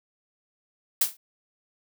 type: noise with exponential decay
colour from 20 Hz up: blue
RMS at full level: -17 dBFS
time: 1.01-1.17 s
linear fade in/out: 5 ms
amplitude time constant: 33 ms
effects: none